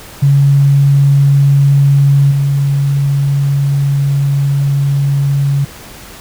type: tone with level steps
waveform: sine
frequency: 140 Hz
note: C#3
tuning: 18 cents sharp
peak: -5 / -9 dBFS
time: 0.22-5.65 s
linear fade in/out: 10 ms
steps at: 2.31 s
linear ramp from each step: 5 ms
effects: pink hiss -33 dBFS RMS until 6.2 s